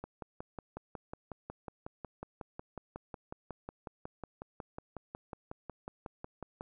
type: click train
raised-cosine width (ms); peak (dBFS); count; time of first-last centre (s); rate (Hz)
1; -27; 37; 0.04-6.609; 5.48
effects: none